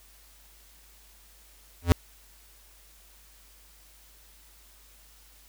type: tone with exponential growth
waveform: square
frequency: 86.1 Hz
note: F2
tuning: 24 cents flat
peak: -12 dBFS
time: 1.82-1.92 s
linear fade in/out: 0 ms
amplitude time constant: 20 ms
effects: added 50 Hz sine -57 dBFS peak until 5.48 s + white hiss -57 dBFS RMS until 5.48 s

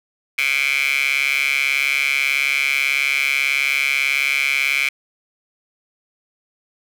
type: tone with high-pass filter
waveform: 15% pulse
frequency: 138.3 Hz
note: C#3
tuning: 4 cents flat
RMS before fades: -19 dBFS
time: 0.38-4.89 s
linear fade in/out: 5 ms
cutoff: 2300 Hz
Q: 7.5
effects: none

